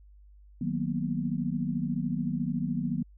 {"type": "chord", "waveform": "sine", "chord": "B major seventh", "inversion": "first", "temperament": "equal", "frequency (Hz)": [155.56, 185, 233.1, 246.9], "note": ["D#3", "F#3", "A#3", "B3"], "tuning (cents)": [0, 0, 0, 0], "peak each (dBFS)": -33, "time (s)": [0.61, 3.03], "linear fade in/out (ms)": 5, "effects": ["added 50 Hz sine -51 dBFS peak until 3.17 s"]}